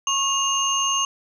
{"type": "tone cluster", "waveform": "sine", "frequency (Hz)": [1088, 2828, 6360], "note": ["C#6", "F7", "G8"], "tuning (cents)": [-33, 21, 24], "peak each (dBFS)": -23, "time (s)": [0.07, 1.05], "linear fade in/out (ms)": 2, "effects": ["tanh soft clip ceiling -11 dBFS"]}